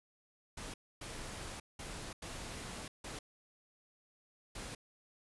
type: noise bursts at uneven times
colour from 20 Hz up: pink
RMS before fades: -45 dBFS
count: 6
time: 0.57-0.74 / 1.01-1.6 / 1.79-2.13 / 2.22-2.88 / 3.04-3.19 / 4.55-4.75 s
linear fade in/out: 5 ms
effects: resampled to 24000 Hz